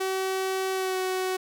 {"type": "tone with pitch glide", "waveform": "sawtooth", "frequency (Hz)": [380, 373.3], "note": ["F#4", "F#4"], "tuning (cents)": [46, 15], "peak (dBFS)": -22, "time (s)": [0, 1.37], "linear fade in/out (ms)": 10, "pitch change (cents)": -31, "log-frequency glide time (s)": [0.72, 0.98], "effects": []}